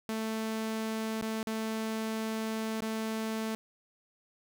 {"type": "tone with dropouts", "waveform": "sawtooth", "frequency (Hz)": 220.9, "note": "A3", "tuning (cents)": 7, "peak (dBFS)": -28, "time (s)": [0.09, 3.55], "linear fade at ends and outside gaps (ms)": 0, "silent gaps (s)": [[1.213, 1.224], [1.43, 1.471], [2.805, 2.822]], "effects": []}